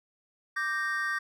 triangle chord, G minor, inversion second, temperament equal with one note detuned, 1174.7 / 1568 / 1856.1 Hz, D6 / G6 / Bb6, 0 / 0 / -8 cents, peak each -33 / -30 / -30 dBFS, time 0.56-1.19 s, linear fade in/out 10 ms, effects none

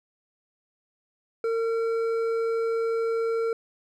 sine tone with hard clipping, 455.6 Hz, A#4, 40 cents flat, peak -25 dBFS, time 1.44-3.53 s, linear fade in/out 2 ms, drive 7 dB, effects none

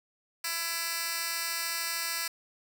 10% pulse tone with high-pass filter, 333.5 Hz, E4, 20 cents sharp, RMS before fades -33 dBFS, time 0.44-2.28 s, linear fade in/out 5 ms, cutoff 2600 Hz, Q 0.52, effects none

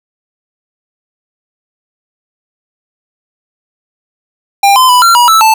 square tone with pitch steps, 798 / 1026 / 991 / 1369 / 966 / 1316 / 881 Hz, G5 / C6 / B5 / F6 / B5 / E6 / A5, +31 / -34 / +6 / -35 / -39 / -3 / +2 cents, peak -4 dBFS, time 4.63-5.54 s, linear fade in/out 5 ms, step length 130 ms, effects none

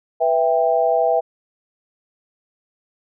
sine chord, E minor, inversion second, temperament just, 494.4 / 659.3 / 791.1 Hz, B4 / E5 / G5, +2 / 0 / +16 cents, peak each -20 / -17 / -20 dBFS, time 0.2-1.21 s, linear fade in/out 20 ms, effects none

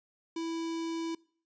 square tone with notch filter, 329.6 Hz, E4, in tune, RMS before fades -35 dBFS, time 0.36-1.15 s, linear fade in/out 5 ms, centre 1500 Hz, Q 1.7, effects noise-tail reverb RT60 0.5 s tail -24 dB re dry + resampled to 16000 Hz

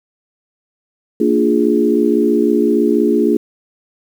sine chord, Bb dominant seventh, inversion none, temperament equal with one note detuned, 229.9 / 293.7 / 349.2 / 415.3 Hz, Bb3 / D4 / F4 / Ab4, -24 / 0 / 0 / 0 cents, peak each -16 dBFS, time 1.2-3.37 s, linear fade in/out 5 ms, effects 7-bit

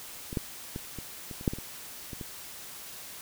clicks, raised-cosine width 3 ms, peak -24 / -15 / -22 / -25 / -27 / -29 / -11 / -21 / -27 / -26 / -25 dBFS, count 11, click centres 0.329 / 0.372 / 0.761 / 0.987 / 1.312 / 1.411 / 1.478 / 1.535 / 1.586 / 2.132 / 2.212 s, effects white hiss -44 dBFS RMS until 3.21 s

